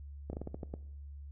slowing click train, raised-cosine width 2 ms, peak -26 dBFS, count 8, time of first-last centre 0.3-0.739 s, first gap 31 ms, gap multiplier 1.23, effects noise-tail reverb RT60 0.7 s tail -19 dB re dry + added 71 Hz sine -44 dBFS peak until 1.31 s

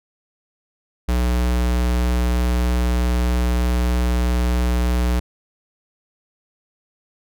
square tone, 60.8 Hz, B1, 26 cents flat, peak -17 dBFS, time 1.08-5.2 s, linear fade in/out 10 ms, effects none

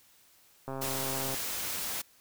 click train, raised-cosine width 1 ms, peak -24 dBFS, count 90, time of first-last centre 0.68-1.344 s, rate 134 Hz
white noise, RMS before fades -35 dBFS, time 0.81-2.02 s, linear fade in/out 10 ms
effects white hiss -62 dBFS RMS until 2.2 s

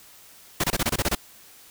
pink noise bursts, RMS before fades -23 dBFS, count 9, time 0.6-1.151 s, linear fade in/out 5 ms, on 39 ms, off 25 ms, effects white hiss -50 dBFS RMS until 1.7 s

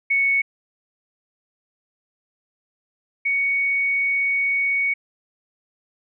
sine tone pair in turn, 2217 / 2231 Hz, C#7 / C#7, 0 / +11 cents, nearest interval unison, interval 11 cents, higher second, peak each -16 / -18 dBFS, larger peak first, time 0.1-0.42 / 3.25-4.94 s, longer second, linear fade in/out 10 ms, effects none

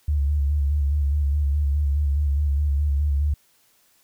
sine tone with vibrato, 72 Hz, D2, 34 cents flat, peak -18 dBFS, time 0.08-3.34 s, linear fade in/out 5 ms, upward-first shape square, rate 4.8 Hz, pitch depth 46 cents each way, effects white hiss -61 dBFS RMS until 4.03 s

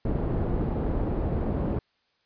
pink low-pass noise, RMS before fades -27 dBFS, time 0.05-1.79 s, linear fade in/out 2 ms, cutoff 510 Hz, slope 12 dB/octave, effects white hiss -70 dBFS RMS until 2.25 s + resampled to 11025 Hz

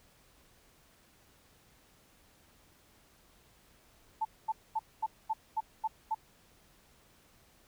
sine tone bursts, 880 Hz, A5, in tune, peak -28 dBFS, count 8, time 4.21-6.148 s, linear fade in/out 10 ms, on 41 ms, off 230 ms, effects pink hiss -64 dBFS RMS until 7.67 s

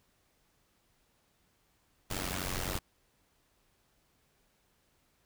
pink noise with amplitude modulation, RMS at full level -32 dBFS, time 2.1-2.79 s, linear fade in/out 10 ms, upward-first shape sine, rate 92.1 Hz, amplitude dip 90%, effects pink hiss -72 dBFS RMS until 5.25 s

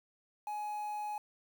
triangle tone with quantisation, 840 Hz, G#5, 19 cents sharp, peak -34 dBFS, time 0.47-1.18 s, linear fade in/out 2 ms, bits 9, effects none

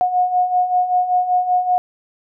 sine beating tone pair, 722 / 727.2 Hz, F#5 / F#5, -43 / -30 cents, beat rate 5.2 Hz, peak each -21 / -15 dBFS, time 0.01-1.78 s, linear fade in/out 0 ms, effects none

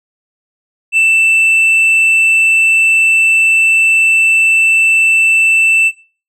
sine tone with tanh clipping, 2659 Hz, E7, 14 cents sharp, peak -7 dBFS, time 0.92-5.92 s, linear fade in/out 50 ms, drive 3 dB, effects noise-tail reverb RT60 0.4 s tail -22 dB re dry

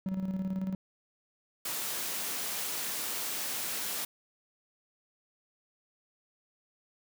triangle tone with tremolo, 189.4 Hz, F#3, 41 cents sharp, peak -27 dBFS, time 0.06-0.75 s, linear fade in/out 2 ms, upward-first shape square, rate 18 Hz, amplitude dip 50%
white high-pass noise, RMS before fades -35 dBFS, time 1.65-4.05 s, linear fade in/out 5 ms, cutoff 160 Hz, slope 12 dB/octave
effects none

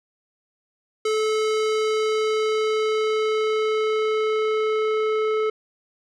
square tone with low-pass filter sweep, 433.7 Hz, A4, 25 cents flat, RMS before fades -22 dBFS, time 1.05-5.5 s, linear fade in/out 5 ms, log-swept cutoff 6900 to 2000 Hz, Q 0.86, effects none

